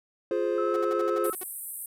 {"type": "chord", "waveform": "triangle", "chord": "F minor", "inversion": "none", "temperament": "just", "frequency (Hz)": [349.2, 419.1, 523.8], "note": ["F4", "Ab4", "C5"], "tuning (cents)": [0, 16, 2], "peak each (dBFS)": -27, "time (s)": [0.31, 1.3], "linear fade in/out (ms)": 2}
{"type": "tone", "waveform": "sine", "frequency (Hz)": 1300, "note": "E6", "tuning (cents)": -24, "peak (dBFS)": -31, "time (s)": [0.58, 1.33], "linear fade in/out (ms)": 2}
{"type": "tone bursts", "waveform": "sawtooth", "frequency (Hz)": 370.8, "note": "F#4", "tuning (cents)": 4, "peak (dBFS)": -33, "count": 9, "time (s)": [0.74, 1.434], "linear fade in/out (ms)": 2, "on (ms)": 22, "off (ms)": 62}
{"type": "band-pass noise", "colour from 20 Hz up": "white", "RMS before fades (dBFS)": -38, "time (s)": [1.24, 1.86], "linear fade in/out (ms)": 2, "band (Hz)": [8400, 14000], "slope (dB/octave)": 96}
{"effects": []}